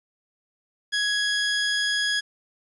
20% pulse tone, 1667 Hz, G#6, 6 cents sharp, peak -17 dBFS, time 0.92-2.21 s, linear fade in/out 20 ms, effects resampled to 24000 Hz + 9-bit

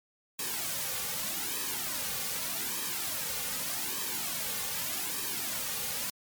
white noise with flanger, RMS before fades -34 dBFS, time 0.39-6.1 s, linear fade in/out 2 ms, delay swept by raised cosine 1.4 to 3.1 ms, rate 0.83 Hz, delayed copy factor -0.75, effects MP3 96 kbps

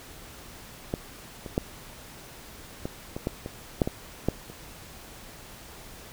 clicks, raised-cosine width 2 ms, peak -13 / -23 / -10 / -17 / -19 / -13 / -21 / -7 / -14 / -9 / -28 dBFS, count 11, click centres 0.939 / 1.462 / 1.579 / 2.855 / 3.165 / 3.271 / 3.461 / 3.818 / 3.875 / 4.286 / 4.5 s, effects pink hiss -46 dBFS RMS until 6.12 s

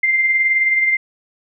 sine tone with tremolo, 2093 Hz, C7, in tune, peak -11 dBFS, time 0.03-0.97 s, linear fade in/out 5 ms, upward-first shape sine, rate 19 Hz, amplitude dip 40%, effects none

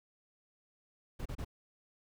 brown noise bursts, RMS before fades -39 dBFS, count 3, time 1.19-1.448 s, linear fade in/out 10 ms, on 66 ms, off 30 ms, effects none

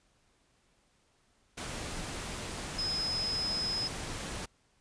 sine tone in noise, 5100 Hz, D#8, 42 cents sharp, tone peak -31 dBFS, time 2.78-3.88 s, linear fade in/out 10 ms, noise pink, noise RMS -39 dBFS, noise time 1.57-4.46 s, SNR +5 dB, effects pink hiss -70 dBFS RMS until 4.8 s + resampled to 22050 Hz

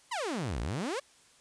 sawtooth exponential two-way sweep, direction down then up, 1067 to 51.91 to 597 Hz, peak -28 dBFS, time 0.11-1 s, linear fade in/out 10 ms, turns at 0.6 s, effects white hiss -61 dBFS RMS until 1.4 s + resampled to 22050 Hz

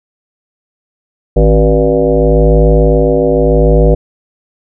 sine tone with frequency modulation, 267.9 Hz, C4, 41 cents sharp, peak -5 dBFS, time 1.36-3.95 s, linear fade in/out 10 ms, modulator 107 Hz, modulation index 3, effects none

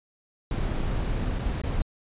brown noise with dropouts, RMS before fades -27 dBFS, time 0.51-1.82 s, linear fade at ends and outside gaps 2 ms, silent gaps 1.388-1.392 / 1.617-1.636 s, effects resampled to 8000 Hz

